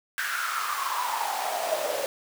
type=noise with high-pass filter sweep; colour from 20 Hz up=pink; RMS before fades=-29 dBFS; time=0.18-2.06 s; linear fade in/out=0 ms; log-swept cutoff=1600 to 530 Hz; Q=8; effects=none